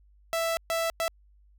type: tone bursts at uneven times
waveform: sawtooth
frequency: 661 Hz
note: E5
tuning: 5 cents sharp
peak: -22 dBFS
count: 3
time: 0.33-0.57 / 0.7-0.9 / 1-1.08 s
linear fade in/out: 0 ms
effects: added 50 Hz sine -56 dBFS peak until 1.58 s